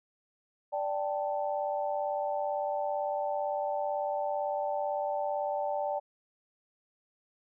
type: chord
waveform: sine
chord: D suspended fourth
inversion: none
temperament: just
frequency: 587.3 / 783.1 / 881 Hz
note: D5 / G5 / A5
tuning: 0 / -2 / +2 cents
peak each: -32 / -34 / -36 dBFS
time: 0.72-6 s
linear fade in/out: 20 ms
effects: none